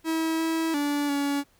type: tone with pitch steps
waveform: 45% pulse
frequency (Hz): 323 / 324.9 / 289.4 / 283.4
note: E4 / E4 / D4 / C#4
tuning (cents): -35 / -25 / -25 / +38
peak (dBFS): -24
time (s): 0.04-1.44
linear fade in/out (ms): 50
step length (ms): 350
effects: pink hiss -63 dBFS RMS until 1.59 s